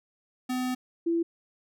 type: tone pair in turn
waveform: square / sine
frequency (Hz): 253.2 / 335.7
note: B3 / E4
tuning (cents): +43 / +32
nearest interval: perfect fourth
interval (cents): 489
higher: second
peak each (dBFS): -28 / -23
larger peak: second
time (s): 0.49-0.75 / 1.06-1.23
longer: first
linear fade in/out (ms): 10
effects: none